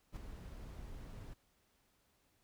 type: noise with ADSR envelope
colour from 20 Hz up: brown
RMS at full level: -42 dBFS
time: 0.12-1.34 s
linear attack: 44 ms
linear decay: 8 ms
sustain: -7 dB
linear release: 11 ms
effects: pink hiss -75 dBFS RMS until 2.43 s